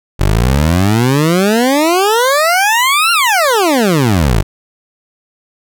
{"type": "exponential two-way sweep", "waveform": "20% pulse", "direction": "up then down", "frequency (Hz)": [45.6, 1415, 45.6], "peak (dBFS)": -4, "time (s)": [0.19, 4.43], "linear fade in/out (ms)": 20, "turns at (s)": 3.12, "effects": []}